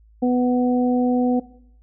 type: harmonic tone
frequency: 248.2 Hz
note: B3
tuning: 9 cents sharp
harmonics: 1 / 2 / 3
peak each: -17 / -23 / -27 dBFS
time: 0.22-1.4 s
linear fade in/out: 10 ms
effects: noise-tail reverb RT60 0.7 s tail -19 dB re dry + added 54 Hz sine -49 dBFS peak until 1.82 s